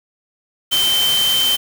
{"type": "tone in noise", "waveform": "sine", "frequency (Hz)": 3100, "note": "G7", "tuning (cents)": -20, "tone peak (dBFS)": -14, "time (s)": [0.71, 1.57], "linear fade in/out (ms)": 20, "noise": "white", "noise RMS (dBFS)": -22, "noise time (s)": [0.71, 1.57], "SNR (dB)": 5, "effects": []}